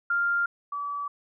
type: tone pair in turn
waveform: sine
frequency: 1396.9 / 1148.5 Hz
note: F6 / D6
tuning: 0 / -39 cents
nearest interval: minor third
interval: 339 cents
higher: first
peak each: -22 / -29 dBFS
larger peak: first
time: 0.1-0.46 / 0.72-1.08 s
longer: neither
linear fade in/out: 5 ms
effects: none